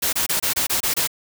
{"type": "noise bursts", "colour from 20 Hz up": "white", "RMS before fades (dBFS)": -21, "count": 8, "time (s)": [0.02, 1.075], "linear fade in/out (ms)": 10, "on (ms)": 110, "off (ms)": 25, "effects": []}